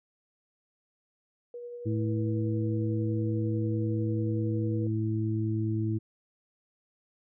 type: tone with tremolo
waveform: sine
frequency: 481.4 Hz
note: B4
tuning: 44 cents flat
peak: -37 dBFS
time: 1.54-4.87 s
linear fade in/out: 2 ms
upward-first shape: sine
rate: 11 Hz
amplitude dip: 25%
type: harmonic tone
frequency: 109.4 Hz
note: A2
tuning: 9 cents flat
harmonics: 1 / 2 / 3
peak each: -28 / -35 / -32 dBFS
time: 1.85-5.99 s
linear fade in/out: 20 ms
effects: none